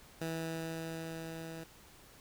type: tone with level ramp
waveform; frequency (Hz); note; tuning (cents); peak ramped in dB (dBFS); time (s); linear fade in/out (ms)
15% pulse; 163.1; E3; -18; -29 to -37; 0.21-1.64; 5
effects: pink hiss -58 dBFS RMS until 2.2 s